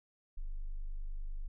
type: tone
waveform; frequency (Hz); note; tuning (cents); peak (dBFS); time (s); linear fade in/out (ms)
sine; 25.02; G0; +36; -34; 0.37-1.48; 10
effects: tanh soft clip ceiling -33 dBFS